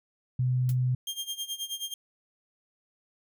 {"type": "tone", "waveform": "sine", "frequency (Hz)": 126.5, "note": "B2", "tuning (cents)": 42, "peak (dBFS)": -23, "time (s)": [0.39, 0.95], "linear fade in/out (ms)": 5}
{"type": "noise with exponential decay", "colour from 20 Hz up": "blue", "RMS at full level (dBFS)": -36, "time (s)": [0.69, 0.76], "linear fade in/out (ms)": 1, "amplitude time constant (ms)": 15}
{"type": "tone with tremolo", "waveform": "sawtooth", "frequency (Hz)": 3204, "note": "G7", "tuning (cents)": 37, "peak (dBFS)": -27, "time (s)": [1.07, 1.94], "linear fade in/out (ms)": 2, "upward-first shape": "sine", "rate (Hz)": 9.4, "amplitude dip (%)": 85}
{"effects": []}